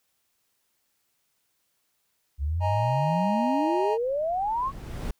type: exponential sweep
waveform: sine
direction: up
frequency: 67 to 1127 Hz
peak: -24 dBFS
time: 2.38-4.72 s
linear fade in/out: 50 ms
type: chord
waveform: triangle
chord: D# suspended fourth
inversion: none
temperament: just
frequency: 622.3 / 829.7 / 933.4 Hz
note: D#5 / G#5 / A#5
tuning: 0 / -2 / +2 cents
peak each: -27 dBFS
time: 2.6-3.98 s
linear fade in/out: 50 ms
type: noise with exponential growth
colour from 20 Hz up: brown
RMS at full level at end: -28 dBFS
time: 3.77-5.11 s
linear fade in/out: 5 ms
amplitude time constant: 290 ms
effects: white hiss -73 dBFS RMS until 5.19 s